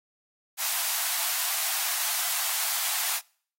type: high-pass noise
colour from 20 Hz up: white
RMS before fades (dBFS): -28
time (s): 0.57-3.21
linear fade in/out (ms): 50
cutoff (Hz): 650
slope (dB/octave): 96
effects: noise-tail reverb RT60 0.5 s tail -25 dB re dry + AAC 48 kbps